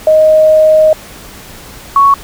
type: tone pair in turn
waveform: sine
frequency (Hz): 624 / 1111.8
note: D#5 / C#6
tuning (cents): +5 / +5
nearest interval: minor seventh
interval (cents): 1000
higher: second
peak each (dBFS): -3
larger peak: neither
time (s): 0.07-0.93 / 1.96-2.14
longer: first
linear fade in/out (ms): 2
effects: pink hiss -32 dBFS RMS until 2.23 s